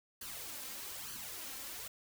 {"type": "noise with flanger", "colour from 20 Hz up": "white", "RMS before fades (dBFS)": -45, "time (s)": [0.21, 1.88], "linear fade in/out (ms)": 5, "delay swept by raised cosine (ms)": [0.66, 3.86], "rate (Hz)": 1.1, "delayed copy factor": 0.7, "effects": []}